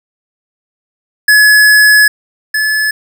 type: tone pair in turn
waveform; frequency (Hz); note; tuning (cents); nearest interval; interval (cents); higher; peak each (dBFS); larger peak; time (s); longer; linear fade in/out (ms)
square; 1700 / 1721.7; G#6 / A6; +40 / -38; unison; 22; second; -4 / -11; first; 1.28-2.08 / 2.54-2.91; first; 5
effects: 7-bit